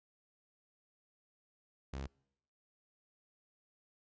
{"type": "tone", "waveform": "sawtooth", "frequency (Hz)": 67.8, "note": "C#2", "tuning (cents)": -38, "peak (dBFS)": -36, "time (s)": [1.93, 2.07], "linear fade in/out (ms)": 5, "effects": ["noise-tail reverb RT60 0.8 s tail -26 dB re dry", "resampled to 16000 Hz"]}